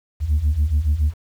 sine beating tone pair, 70.6 / 77.7 Hz, C#2 / D#2, +32 / -2 cents, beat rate 7.1 Hz, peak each -19 / -16 dBFS, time 0.2-1.14 s, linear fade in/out 50 ms, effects tanh soft clip ceiling -12 dBFS + 8-bit

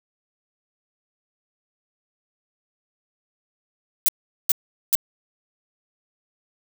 violet noise bursts, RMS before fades -17 dBFS, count 3, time 4.06-4.952 s, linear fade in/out 0 ms, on 24 ms, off 410 ms, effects none

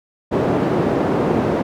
white band-pass noise, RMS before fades -18 dBFS, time 0.31-1.63 s, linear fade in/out 20 ms, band 140 to 450 Hz, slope 12 dB/octave, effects none

